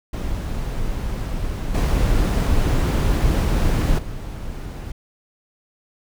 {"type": "noise with level steps", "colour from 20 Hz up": "brown", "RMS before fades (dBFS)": [-25, -17, -30], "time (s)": [0.13, 4.92], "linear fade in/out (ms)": 5, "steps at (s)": [1.74, 3.98], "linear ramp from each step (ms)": 10, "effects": []}